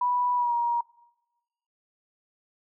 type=tone with pitch glide; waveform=sine; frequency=983 to 947.9 Hz; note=B5 to A#5; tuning=-8 to +29 cents; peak=-22 dBFS; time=0.01-0.81 s; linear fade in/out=5 ms; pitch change=-63 cents; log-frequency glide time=0.35-0.54 s; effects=noise-tail reverb RT60 1.0 s tail -23 dB re dry